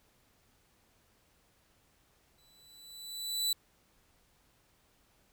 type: tone with exponential growth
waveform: sawtooth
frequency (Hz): 3969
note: B7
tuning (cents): +8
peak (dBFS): -24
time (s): 2.38-3.53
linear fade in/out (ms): 5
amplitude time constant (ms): 250
effects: pink hiss -69 dBFS RMS until 5.32 s